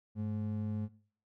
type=ring-modulated tone; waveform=triangle; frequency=158.3 Hz; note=D#3; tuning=30 cents sharp; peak=-28 dBFS; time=0.15-0.89 s; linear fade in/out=50 ms; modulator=56.1 Hz; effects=noise-tail reverb RT60 0.5 s tail -21 dB re dry